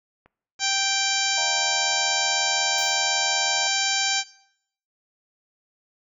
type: click train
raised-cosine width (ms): 0.5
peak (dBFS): -36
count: 8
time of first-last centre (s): 0.26-2.586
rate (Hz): 3.01
type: harmonic tone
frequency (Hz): 784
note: G5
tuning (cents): 0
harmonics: 1 / 2 / 3 / 4 / 5 / 6 / 7 / 8 / 9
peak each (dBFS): -30 / -30 / -30 / -30 / -30 / -30 / -30 / -30 / -30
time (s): 0.59-4.24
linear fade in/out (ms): 50
type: chord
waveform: sine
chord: Eb suspended second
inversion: none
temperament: equal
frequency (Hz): 622.3 / 698.5 / 932.3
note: Eb5 / F5 / Bb5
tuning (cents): 0 / 0 / 0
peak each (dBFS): -37 / -34 / -34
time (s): 1.37-3.68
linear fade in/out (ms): 10
type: noise with exponential decay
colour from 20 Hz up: white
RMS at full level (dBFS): -41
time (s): 2.78-3.2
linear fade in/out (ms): 1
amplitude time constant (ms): 91
effects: noise-tail reverb RT60 0.7 s tail -19 dB re dry